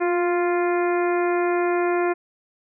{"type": "harmonic tone with a mistuned harmonic", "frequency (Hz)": 349.2, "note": "F4", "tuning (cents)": 0, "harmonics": [1, 2, 3, 4, 5, 6, 7], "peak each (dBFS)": [-20, -26, -30, -32, -34, -36, -37], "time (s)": [0, 2.14], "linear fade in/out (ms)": 20, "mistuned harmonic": 1, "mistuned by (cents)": 19, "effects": []}